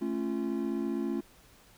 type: chord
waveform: triangle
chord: A augmented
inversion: none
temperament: just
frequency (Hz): 220 / 275 / 343.8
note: A3 / C#4 / E#4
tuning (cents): 0 / -14 / -27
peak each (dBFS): -32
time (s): 0.01-1.21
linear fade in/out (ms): 10
effects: pink hiss -59 dBFS RMS until 1.77 s